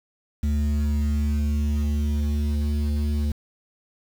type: tone pair together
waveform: sine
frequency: 73.4 / 220.4 Hz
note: D2 / A3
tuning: 0 / +3 cents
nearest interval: octave + perfect fifth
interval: 1903 cents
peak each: -19 / -26 dBFS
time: 0.43-3.32 s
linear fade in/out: 5 ms
effects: tanh soft clip ceiling -17 dBFS + 7-bit